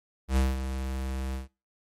square tone with ADSR envelope, 65.8 Hz, C2, 10 cents sharp, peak -21 dBFS, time 0.28-1.48 s, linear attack 88 ms, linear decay 190 ms, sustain -10 dB, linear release 140 ms, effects noise-tail reverb RT60 0.3 s tail -20 dB re dry + MP3 64 kbps

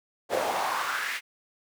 brown noise with high-pass filter sweep, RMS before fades -29 dBFS, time 0.29-1.21 s, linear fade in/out 50 ms, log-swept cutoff 510 to 2100 Hz, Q 3, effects none

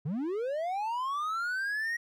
triangle linear sweep, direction up, 130.81 to 1900 Hz, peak -28 dBFS, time 0.05-1.97 s, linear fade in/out 10 ms, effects none

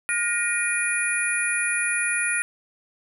sine tone cluster, 1430 / 1871 / 2428 / 9810 Hz, F6 / A#6 / D#7 / D#9, +41 / +6 / -43 / -26 cents, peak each -27 dBFS, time 0.09-2.42 s, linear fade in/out 0 ms, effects none

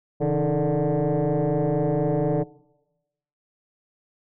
sine tone with frequency modulation, 136.9 Hz, C#3, 21 cents flat, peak -18 dBFS, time 0.2-2.44 s, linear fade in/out 20 ms, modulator 149 Hz, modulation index 3.5, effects noise-tail reverb RT60 1.0 s tail -23 dB re dry + tanh soft clip ceiling -17 dBFS

